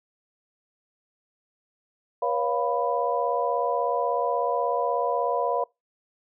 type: tone cluster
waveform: sine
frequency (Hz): 481.6 / 558 / 701 / 990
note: B4 / C#5 / F5 / B5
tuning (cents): -44 / +11 / +6 / +4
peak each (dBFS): -28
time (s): 2.22-5.64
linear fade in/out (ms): 5
effects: noise-tail reverb RT60 0.2 s tail -24 dB re dry